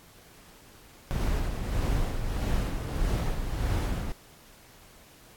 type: noise with tremolo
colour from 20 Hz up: brown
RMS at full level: -26 dBFS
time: 1.11-4.12 s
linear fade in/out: 0 ms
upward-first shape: sine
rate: 1.6 Hz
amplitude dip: 50%
effects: pink hiss -54 dBFS RMS until 5.36 s + AAC 64 kbps